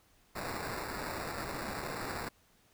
violet noise with sample-and-hold, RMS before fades -39 dBFS, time 0.35-2.29 s, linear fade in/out 10 ms, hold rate 3150 Hz, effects pink hiss -67 dBFS RMS until 2.73 s

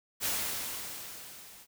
white noise with level ramp, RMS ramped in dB -30 to -53 dBFS, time 0.2-1.67 s, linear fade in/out 50 ms, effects none

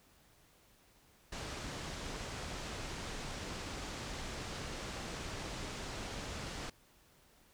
pink low-pass noise, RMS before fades -43 dBFS, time 1.32-6.7 s, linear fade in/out 5 ms, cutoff 7600 Hz, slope 24 dB/octave, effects pink hiss -66 dBFS RMS until 7.53 s

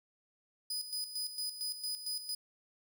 sawtooth tone with tremolo, 4978 Hz, D#8, in tune, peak -32 dBFS, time 0.7-2.35 s, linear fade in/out 5 ms, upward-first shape square, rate 4.4 Hz, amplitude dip 65%, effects none

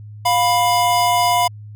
square tone pair together, 705 / 987.8 Hz, F5 / B5, +16 / 0 cents, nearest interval tritone, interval 584 cents, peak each -17 dBFS, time 0.25-1.48 s, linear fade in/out 10 ms, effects added 105 Hz sine -33 dBFS peak until 1.75 s

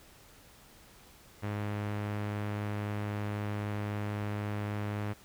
sawtooth tone with low-pass filter, 103.83 Hz, G#2, in tune, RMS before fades -35 dBFS, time 1.42-5.14 s, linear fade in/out 20 ms, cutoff 2300 Hz, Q 1.1, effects pink hiss -57 dBFS RMS until 5.24 s

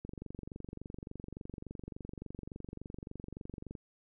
click train, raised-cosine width 3 ms, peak -30 dBFS, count 88, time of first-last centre 0.05-3.752 s, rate 23.5 Hz, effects none

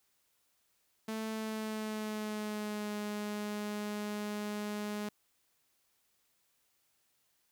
sawtooth tone with pitch glide, 220 to 208.6 Hz, A3 to G#3, 0 to +8 cents, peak -32 dBFS, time 1.08-5.09 s, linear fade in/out 5 ms, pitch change -92 cents, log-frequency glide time 1.3-2.95 s, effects white hiss -75 dBFS RMS until 7.51 s

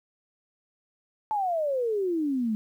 sine exponential sweep, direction down, 880 to 210.2 Hz, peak -24 dBFS, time 1.31-2.55 s, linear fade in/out 0 ms, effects 10-bit

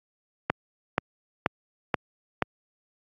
click train, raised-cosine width 0.5 ms, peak -6 dBFS, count 5, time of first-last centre 0.5-2.423 s, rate 2.08 Hz, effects high-pass 100 Hz 12 dB/octave + Opus 48 kbps

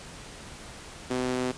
sawtooth tone with high-pass filter, 126.7 Hz, B2, 45 cents sharp, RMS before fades -29 dBFS, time 1.1-1.52 s, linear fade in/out 10 ms, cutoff 300 Hz, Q 2, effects pink hiss -44 dBFS RMS until 1.57 s + resampled to 22050 Hz

